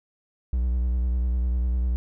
triangle tone with vibrato, 61.3 Hz, B1, 12 cents flat, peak -19 dBFS, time 0.53-1.96 s, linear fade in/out 0 ms, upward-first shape triangle, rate 10 Hz, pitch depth 68 cents each way, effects none

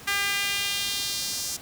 sawtooth tone with high-pass filter sweep, 400.7 Hz, G4, 38 cents sharp, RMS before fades -28 dBFS, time 0.07-1.57 s, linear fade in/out 10 ms, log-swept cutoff 1700 to 6100 Hz, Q 1.7, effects pink hiss -44 dBFS RMS until 1.61 s + high-pass 60 Hz 12 dB/octave

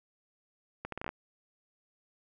accelerating click train, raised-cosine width 0.5 ms, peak -22 dBFS, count 8, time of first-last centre 0.85-1.091 s, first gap 73 ms, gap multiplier 0.73, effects none

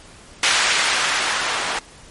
violet noise with low-pass filter sweep, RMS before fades -20 dBFS, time 0.43-1.79 s, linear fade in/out 2 ms, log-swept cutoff 2000 to 1100 Hz, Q 0.77, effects pink hiss -44 dBFS RMS until 2.1 s + MP3 48 kbps

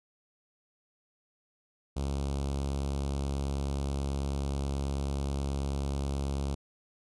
sawtooth tone with notch filter, 69.3 Hz, C#2, in tune, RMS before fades -32 dBFS, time 1.96-6.55 s, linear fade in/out 10 ms, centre 1800 Hz, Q 0.84, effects resampled to 24000 Hz

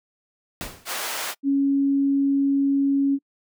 pink noise with exponential decay, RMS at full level -29 dBFS, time 0.61-0.96 s, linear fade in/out 0 ms, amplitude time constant 76 ms
pink high-pass noise, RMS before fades -29 dBFS, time 0.85-1.35 s, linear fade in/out 50 ms, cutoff 700 Hz, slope 12 dB/octave
sine tone, 277.2 Hz, C#4, in tune, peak -17 dBFS, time 1.43-3.19 s, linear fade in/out 50 ms
effects noise-tail reverb RT60 0.1 s tail -26 dB re dry

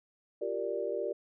sine chord, G minor seventh, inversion third, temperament equal, 349.2 / 392 / 466.2 / 587.3 Hz, F4 / G4 / Bb4 / D5, 0 / 0 / 0 / 0 cents, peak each -40 / -36 / -36 / -36 dBFS, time 0.41-1.13 s, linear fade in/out 10 ms, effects none

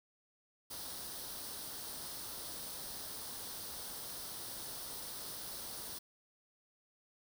white noise with comb filter, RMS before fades -45 dBFS, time 0.7-5.99 s, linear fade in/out 10 ms, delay 0.21 ms, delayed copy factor +0.6, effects none

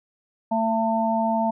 harmonic tone, 224.2 Hz, A3, 33 cents sharp, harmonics 1 / 3 / 4, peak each -24 / -24 / -24 dBFS, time 0.51-1.51 s, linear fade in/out 10 ms, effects none

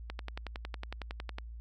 click train, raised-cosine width 0.3 ms, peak -23 dBFS, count 15, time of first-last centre 0.1-1.384 s, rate 10.9 Hz, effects added 57 Hz sine -42 dBFS peak until 1.6 s

